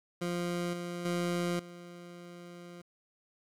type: tone with level steps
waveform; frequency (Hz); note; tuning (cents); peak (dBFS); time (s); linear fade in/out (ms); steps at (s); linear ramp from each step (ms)
20% pulse; 174.61; F3; 0; -27 / -32 / -25 / -42; 0.21-2.82; 10; 0.73 / 1.05 / 1.59; 5
effects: low-pass 12000 Hz 12 dB/octave + 10-bit